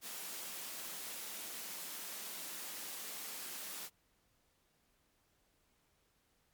white high-pass noise, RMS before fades -45 dBFS, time 0.01-3.9 s, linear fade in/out 50 ms, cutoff 160 Hz, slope 96 dB/octave, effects pink hiss -75 dBFS RMS until 6.53 s + MP3 96 kbps

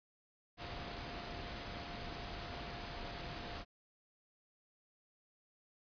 sine tone in noise, 698.5 Hz, F5, in tune, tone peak -52 dBFS, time 0.57-3.65 s, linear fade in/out 50 ms, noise pink, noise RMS -45 dBFS, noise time 0.57-3.65 s, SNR -10 dB, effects resampled to 11025 Hz

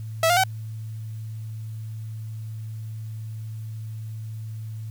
sawtooth tone with pitch steps, 653 / 703.9 / 758.8 Hz, E5 / F5 / F#5, -17 / +13 / +43 cents, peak -13 dBFS, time 0.23-0.437 s, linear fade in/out 2 ms, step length 69 ms, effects added 110 Hz sine -31 dBFS peak until 4.9 s + white hiss -57 dBFS RMS until 4.9 s

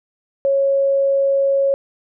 sine tone, 550 Hz, C#5, 14 cents flat, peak -13 dBFS, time 0.45-1.74 s, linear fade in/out 0 ms, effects none

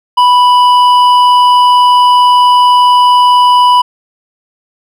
triangle tone with hard clipping, 987.8 Hz, B5, in tune, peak -5 dBFS, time 0.17-3.82 s, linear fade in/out 10 ms, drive 11 dB, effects none

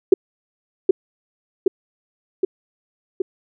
sine tone with echo, 377.6 Hz, F#4, 35 cents sharp, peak -4 dBFS, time 0.12-0.14 s, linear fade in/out 5 ms, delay 770 ms, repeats 4, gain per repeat -3 dB, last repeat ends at 3.22 s, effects none

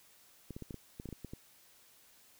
clicks, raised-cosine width 3 ms, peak -30 dBFS, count 11, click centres 0.507 / 0.565 / 0.623 / 0.708 / 0.743 / 0.999 / 1.057 / 1.089 / 1.127 / 1.247 / 1.335 s, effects white hiss -63 dBFS RMS until 2.39 s

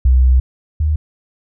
sine tone pair in turn, 63.7 / 76.46 Hz, C2 / D#2, -46 / -30 cents, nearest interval minor third, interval 316 cents, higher second, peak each -7 / -12 dBFS, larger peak first, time 0.05-0.4 / 0.8-0.96 s, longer first, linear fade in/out 5 ms, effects none

